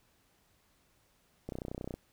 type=click train; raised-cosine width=2 ms; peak=-25 dBFS; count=15; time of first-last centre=1.49-1.94 s; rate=31.1 Hz; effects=pink hiss -70 dBFS RMS until 2.12 s